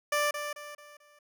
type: tone with echo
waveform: 15% pulse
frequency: 589 Hz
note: D5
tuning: 5 cents sharp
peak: -19 dBFS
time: 0.12-0.31 s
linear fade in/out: 5 ms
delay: 220 ms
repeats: 4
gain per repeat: -8 dB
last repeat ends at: 1.19 s
effects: none